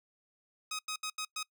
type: tone bursts at uneven times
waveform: 10% pulse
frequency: 1260 Hz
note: D#6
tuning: 21 cents sharp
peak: -27 dBFS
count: 5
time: 0.71-0.79 / 0.88-0.96 / 1.03-1.1 / 1.18-1.25 / 1.36-1.43 s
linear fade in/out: 5 ms
effects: noise-tail reverb RT60 0.1 s tail -23 dB re dry